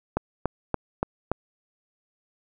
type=click train; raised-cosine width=1 ms; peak=-9 dBFS; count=5; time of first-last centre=0.17-1.316 s; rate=3.49 Hz; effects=none